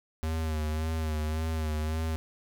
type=tone with vibrato; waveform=square; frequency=78.5 Hz; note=D#2; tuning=16 cents sharp; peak=-29 dBFS; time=0.23-2.16 s; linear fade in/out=0 ms; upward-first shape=sine; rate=1.8 Hz; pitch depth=44 cents each way; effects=none